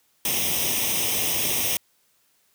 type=noise with comb filter; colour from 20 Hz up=white; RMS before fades=-24 dBFS; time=0.25-1.77 s; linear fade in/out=2 ms; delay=0.34 ms; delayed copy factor=+0.8; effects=white hiss -65 dBFS RMS until 2.54 s + high-pass 60 Hz 12 dB/octave